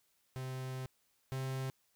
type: tone pair in turn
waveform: 45% pulse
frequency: 130 / 132.12 Hz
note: C3 / C3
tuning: -11 / +17 cents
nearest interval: unison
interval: 28 cents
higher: second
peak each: -39 / -36 dBFS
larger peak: second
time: 0.36-0.86 / 1.32-1.7 s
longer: first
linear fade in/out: 0 ms
effects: white hiss -75 dBFS RMS until 1.95 s